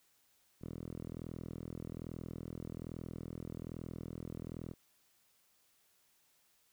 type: tone with band-pass filter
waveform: 5% pulse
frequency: 41.2 Hz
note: E1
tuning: in tune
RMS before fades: -45 dBFS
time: 0.61-4.74 s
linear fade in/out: 10 ms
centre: 140 Hz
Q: 0.65
effects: white hiss -72 dBFS RMS until 6.72 s